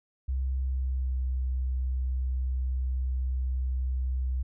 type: tone with pitch glide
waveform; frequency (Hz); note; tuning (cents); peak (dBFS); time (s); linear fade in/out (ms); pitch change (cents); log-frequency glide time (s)
sine; 65.41 to 64.03; C2 to C2; 0 to -37; -26; 0.28-4.43; 10; -37; 0.58-1.28
effects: none